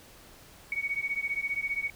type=beating tone pair; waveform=sine; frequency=2229 / 2244 Hz; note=C#7 / C#7; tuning=+9 / +21 cents; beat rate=15 Hz; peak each=-32 / -32 dBFS; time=0.72-1.9 s; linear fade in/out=2 ms; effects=pink hiss -53 dBFS RMS until 1.95 s